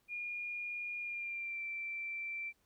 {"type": "tone with pitch glide", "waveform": "sine", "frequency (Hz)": [2426, 2343], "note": ["D#7", "D7"], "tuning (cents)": [-44, -5], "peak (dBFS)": -38, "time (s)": [0.08, 2.53], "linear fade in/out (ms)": 50, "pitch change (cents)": -61, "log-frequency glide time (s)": [0.99, 1.63], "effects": ["pink hiss -75 dBFS RMS until 2.65 s"]}